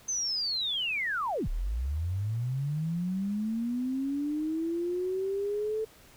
sine linear two-way sweep, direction down then up, 6280 to 31.8 to 441.8 Hz, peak -28 dBFS, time 0.08-5.85 s, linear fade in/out 10 ms, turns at 1.48 s, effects pink hiss -56 dBFS RMS until 6.16 s

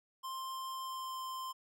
square tone with pitch glide, 1051 to 1043.1 Hz, C6 to C6, +7 to -6 cents, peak -40 dBFS, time 0.23-1.53 s, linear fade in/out 20 ms, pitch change -13 cents, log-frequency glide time 0.79-1.19 s, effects none

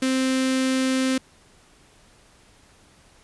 sawtooth tone with notch filter, 261.4 Hz, C4, 1 cent flat, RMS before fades -22 dBFS, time 0.02-1.18 s, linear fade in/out 5 ms, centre 840 Hz, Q 0.89, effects pink hiss -55 dBFS RMS until 3.23 s + resampled to 24000 Hz

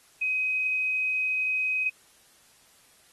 sine tone, 2522 Hz, D#7, 23 cents sharp, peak -24 dBFS, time 0.21-1.9 s, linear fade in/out 10 ms, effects white hiss -59 dBFS RMS until 3.12 s + AAC 32 kbps

